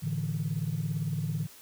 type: chord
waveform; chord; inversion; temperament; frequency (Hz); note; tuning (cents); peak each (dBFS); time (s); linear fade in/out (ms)
sine; A suspended fourth; none; equal; 110 / 146.83 / 164.81; A2 / D3 / E3; 0 / 0 / 0; -34 / -31 / -32; 0.02-1.47; 20
effects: tanh soft clip ceiling -22 dBFS + white hiss -52 dBFS RMS until 1.61 s